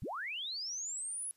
sine linear sweep, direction up, 54.1 to 10570 Hz, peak -37 dBFS, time 0.02-1.31 s, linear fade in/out 0 ms, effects white hiss -72 dBFS RMS until 1.36 s + resampled to 32000 Hz

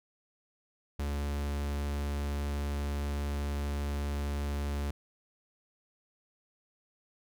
45% pulse tone, 71.8 Hz, D2, 39 cents flat, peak -31 dBFS, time 0.99-4.91 s, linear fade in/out 5 ms, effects none

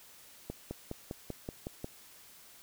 accelerating click train, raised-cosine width 2 ms, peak -24 dBFS, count 8, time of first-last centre 0.5-1.844 s, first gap 210 ms, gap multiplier 0.97, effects white hiss -56 dBFS RMS until 2.62 s

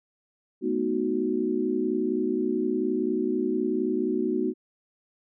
sine chord, B dominant seventh, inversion third, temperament equal with one note detuned, 215.7 / 246.9 / 311.1 / 370 Hz, A3 / B3 / D#4 / F#4, -34 / 0 / 0 / 0 cents, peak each -32 / -29 / -29 / -27 dBFS, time 0.61-4.54 s, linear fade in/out 50 ms, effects none

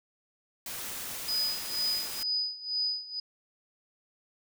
white noise, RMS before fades -38 dBFS, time 0.66-2.23 s, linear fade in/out 2 ms
sine tone with tremolo, 4978 Hz, D#8, in tune, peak -26 dBFS, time 1.28-3.2 s, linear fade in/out 5 ms, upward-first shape sine, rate 2.1 Hz, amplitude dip 85%
effects none

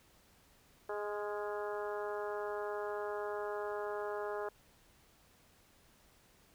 harmonic tone with a mistuned harmonic, 207.7 Hz, G#3, in tune, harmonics 2 / 3 / 4 / 5 / 6 / 7 / 8, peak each -39 / -43 / -45 / -47 / -49 / -50 / -51 dBFS, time 0.89-4.49 s, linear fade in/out 5 ms, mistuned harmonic 7, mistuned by -39 cents, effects pink hiss -66 dBFS RMS until 6.54 s

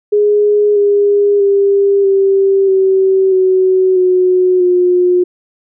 sine tone with pitch steps, 415.3 / 406.8 / 398.4 / 390.2 / 382.2 / 374.3 / 366.6 / 359 Hz, G#4 / G#4 / G4 / G4 / G4 / F#4 / F#4 / F4, 0 / -36 / +28 / -8 / -44 / +20 / -16 / +48 cents, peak -7 dBFS, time 0.12-5.24 s, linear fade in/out 10 ms, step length 640 ms, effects none

